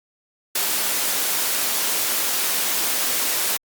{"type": "high-pass noise", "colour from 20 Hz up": "white", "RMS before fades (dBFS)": -22, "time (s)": [0.55, 3.57], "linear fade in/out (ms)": 5, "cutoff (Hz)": 250, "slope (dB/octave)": 12, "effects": ["Opus 48 kbps"]}